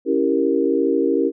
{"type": "chord", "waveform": "sine", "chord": "C# diminished seventh", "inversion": "none", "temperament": "equal", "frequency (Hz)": [277.2, 329.6, 392, 466.2], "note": ["C#4", "E4", "G4", "Bb4"], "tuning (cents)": [0, 0, 0, 0], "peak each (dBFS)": -21, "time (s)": [0.05, 1.32], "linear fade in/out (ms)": 50, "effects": []}